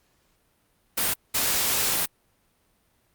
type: noise bursts at uneven times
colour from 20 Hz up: white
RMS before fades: -24 dBFS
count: 2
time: 0.97-1.14 / 1.34-2.06 s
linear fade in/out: 10 ms
effects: pink hiss -67 dBFS RMS until 3.14 s + Opus 48 kbps